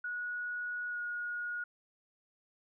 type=tone with pitch glide; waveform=sine; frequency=1459 to 1443.1 Hz; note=F#6 to F#6; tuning=-25 to -44 cents; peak=-35 dBFS; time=0.04-1.64 s; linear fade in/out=5 ms; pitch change=-19 cents; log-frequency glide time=0.89-0.99 s; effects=none